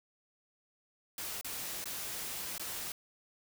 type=noise with dropouts; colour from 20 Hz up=white; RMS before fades=-40 dBFS; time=1.18-2.92 s; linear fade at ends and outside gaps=2 ms; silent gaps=1.412-1.445 / 1.842-1.856 / 2.581-2.596 s; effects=none